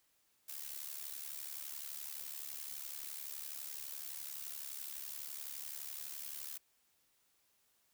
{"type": "noise with amplitude modulation", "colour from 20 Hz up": "blue", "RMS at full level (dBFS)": -42, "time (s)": [0.48, 6.58], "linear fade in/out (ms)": 10, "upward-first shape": "sine", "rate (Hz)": 71.8, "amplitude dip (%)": 80, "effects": ["white hiss -75 dBFS RMS until 7.93 s"]}